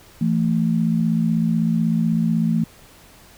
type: tone pair together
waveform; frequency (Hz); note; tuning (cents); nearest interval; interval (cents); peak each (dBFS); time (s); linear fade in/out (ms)
sine; 167.44 / 223.5; E3 / A3; +27 / +27; perfect fourth; 500; -19; 0.21-2.64; 5
effects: pink hiss -48 dBFS RMS until 3.37 s